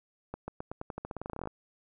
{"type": "accelerating click train", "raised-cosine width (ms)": 1, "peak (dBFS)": -23, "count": 20, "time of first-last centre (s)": [0.34, 1.474], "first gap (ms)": 140, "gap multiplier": 0.89, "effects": []}